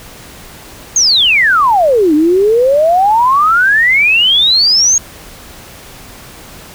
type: exponential two-way sweep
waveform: sine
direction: down then up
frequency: 6645 to 293.7 to 6645 Hz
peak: -6 dBFS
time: 0.96-4.98 s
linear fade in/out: 2 ms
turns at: 2.14 s
effects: pink hiss -34 dBFS RMS until 6.74 s